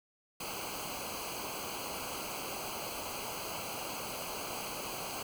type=noise with comb filter; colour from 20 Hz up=pink; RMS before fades=-40 dBFS; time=0.4-5.23 s; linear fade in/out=5 ms; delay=0.55 ms; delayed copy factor=-0.85; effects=none